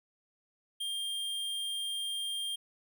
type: tone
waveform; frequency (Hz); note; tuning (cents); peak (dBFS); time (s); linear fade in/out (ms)
square; 3200; G7; +35; -34; 0.8-2.56; 10
effects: none